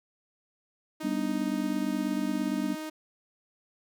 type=tone; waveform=sawtooth; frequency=311.1 Hz; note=D#4; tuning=in tune; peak=-31 dBFS; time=1-2.9 s; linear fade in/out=10 ms
type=chord; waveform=sine; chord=G major; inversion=none; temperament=just; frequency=196 / 245 / 294 Hz; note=G3 / B3 / D4; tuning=0 / -14 / +2 cents; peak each=-33 / -32 / -31 dBFS; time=1.03-2.75 s; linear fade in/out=10 ms
effects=none